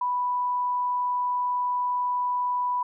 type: tone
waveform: sine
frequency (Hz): 987.8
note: B5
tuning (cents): 0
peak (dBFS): -23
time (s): 0.01-2.83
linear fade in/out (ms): 5
effects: none